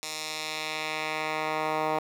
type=tone with band-pass filter sweep; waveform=10% pulse; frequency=155.56 Hz; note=D#3; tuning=in tune; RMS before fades=-31 dBFS; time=0.03-1.99 s; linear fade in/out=0 ms; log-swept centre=6000 to 930 Hz; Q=1; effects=8-bit